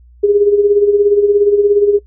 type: tone with tremolo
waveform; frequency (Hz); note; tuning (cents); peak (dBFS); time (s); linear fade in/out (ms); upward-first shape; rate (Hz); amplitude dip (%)
sine; 408.9; G#4; -27; -5; 0.23-1.99; 10; sine; 17; 65
effects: noise-tail reverb RT60 0.1 s tail -20 dB re dry + added 60 Hz sine -40 dBFS peak until 2.06 s